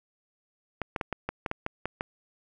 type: clicks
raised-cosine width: 0.5 ms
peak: -15 dBFS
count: 10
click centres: 0.817 / 0.962 / 1.012 / 1.127 / 1.29 / 1.462 / 1.514 / 1.664 / 1.856 / 2.009 s
effects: none